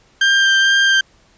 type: tone with vibrato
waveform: 30% pulse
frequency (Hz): 1583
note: G6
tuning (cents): +17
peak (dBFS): -8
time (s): 0.21-1.01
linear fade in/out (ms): 5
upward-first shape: sine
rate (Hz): 2.2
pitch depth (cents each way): 10
effects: pink hiss -53 dBFS RMS until 1.37 s + resampled to 16000 Hz